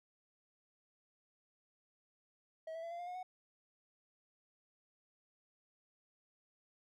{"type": "tone with pitch steps", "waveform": "triangle", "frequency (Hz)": [642, 657, 672.4, 688.1, 704.2, 720.6, 737.5], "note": ["E5", "E5", "E5", "F5", "F5", "F#5", "F#5"], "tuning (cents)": [-46, -6, 34, -26, 14, -46, -6], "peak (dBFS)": -40, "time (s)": [2.67, 3.23], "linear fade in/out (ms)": 5, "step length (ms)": 80, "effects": []}